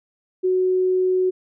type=tone; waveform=sine; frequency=370 Hz; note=F#4; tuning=in tune; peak=-16 dBFS; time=0.43-1.31 s; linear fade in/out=20 ms; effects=none